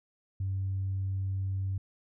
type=tone; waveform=sine; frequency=96.1 Hz; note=G2; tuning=34 cents flat; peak=-28 dBFS; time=0.4-1.78 s; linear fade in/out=5 ms; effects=tanh soft clip ceiling -25 dBFS